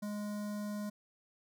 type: tone with notch filter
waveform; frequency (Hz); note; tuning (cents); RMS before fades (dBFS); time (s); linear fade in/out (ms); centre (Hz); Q
square; 207.7; G#3; 0; -39; 0.02-0.9; 10; 2700; 0.8
effects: none